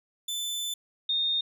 sawtooth / sine tone pair in turn, 3520 / 3670 Hz, A7 / A#7, 0 / -28 cents, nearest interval minor second, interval 72 cents, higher second, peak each -27 / -24 dBFS, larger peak second, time 0.28-0.74 / 1.09-1.41 s, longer first, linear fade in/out 5 ms, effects none

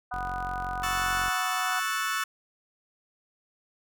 harmonic tone, 246.9 Hz, B3, in tune, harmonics 3 / 4 / 5 / 6, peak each -33 / -39 / -37 / -38 dBFS, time 0.11-1.8 s, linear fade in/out 10 ms
sawtooth tone, 45.58 Hz, F#1, 25 cents flat, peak -33 dBFS, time 0.13-1.3 s, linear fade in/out 10 ms
35% pulse chord, F# minor seventh, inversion second, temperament equal with one note detuned, 1108.7 / 1313.9 / 1480 / 1760 Hz, C#6 / E6 / F#6 / A6, 0 / -6 / 0 / 0 cents, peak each -32 / -30 / -31 / -32 dBFS, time 0.83-2.24 s, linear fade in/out 5 ms
effects none

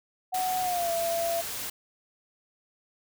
sine tone with pitch glide, 740 to 674.7 Hz, F#5 to E5, 0 to +40 cents, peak -26 dBFS, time 0.32-1.42 s, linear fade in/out 20 ms, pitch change -160 cents, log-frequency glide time 0.61-0.91 s
white noise, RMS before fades -35 dBFS, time 0.34-1.7 s, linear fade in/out 5 ms
effects none

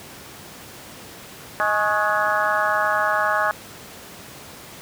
harmonic tone with a mistuned harmonic, 209.5 Hz, G#3, 15 cents sharp, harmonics 3 / 4 / 5 / 6 / 7 / 8, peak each -25 / -25 / -25 / -25 / -25 / -25 dBFS, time 1.6-3.51 s, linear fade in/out 0 ms, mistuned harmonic 5, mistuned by +77 cents, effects pink hiss -40 dBFS RMS until 4.81 s + high-pass 100 Hz 12 dB/octave

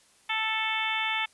harmonic tone, 440 Hz, A4, in tune, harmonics 2 / 3 / 4 / 5 / 6 / 7 / 8, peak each -33 / -36 / -35 / -31 / -34 / -36 / -35 dBFS, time 0.29-1.26 s, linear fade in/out 10 ms, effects white hiss -61 dBFS RMS until 1.33 s + resampled to 24000 Hz

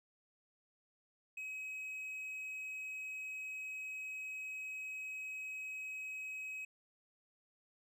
triangle tone, 2545 Hz, D#7, 39 cents sharp, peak -40 dBFS, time 1.37-6.65 s, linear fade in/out 5 ms, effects none

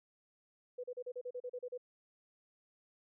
sine tone bursts, 495.5 Hz, B4, 6 cents sharp, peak -39 dBFS, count 11, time 0.78-1.778 s, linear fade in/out 10 ms, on 58 ms, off 36 ms, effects none

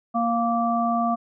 harmonic tone, 233.1 Hz, A#3, in tune, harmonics 1 / 3 / 5, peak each -24 / -23 / -26 dBFS, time 0.14-1.16 s, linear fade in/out 20 ms, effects none

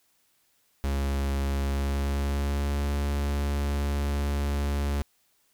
45% pulse tone with pitch glide, 69.3 to 71.17 Hz, C#2 to C#2, 0 to +46 cents, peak -25 dBFS, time 0.84-5.02 s, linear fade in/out 0 ms, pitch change +46 cents, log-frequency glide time 1.63-2.81 s, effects white hiss -68 dBFS RMS until 5.53 s

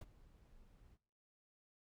brown noise with ADSR envelope, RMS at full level -45 dBFS, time 0.01-0.98 s, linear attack 4 ms, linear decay 30 ms, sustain -19 dB, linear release 45 ms, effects noise-tail reverb RT60 0.7 s tail -23 dB re dry

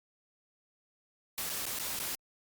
white noise with dropouts, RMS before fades -36 dBFS, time 1.38-2.15 s, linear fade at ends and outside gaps 0 ms, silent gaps 1.494-1.499 / 1.655-1.665 / 1.788-1.797 / 1.991-2 s, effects Opus 48 kbps

